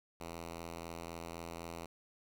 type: tone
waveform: 5% pulse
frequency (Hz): 83.9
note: E2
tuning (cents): +31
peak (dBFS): -32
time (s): 0.2-1.86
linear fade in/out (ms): 5
effects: none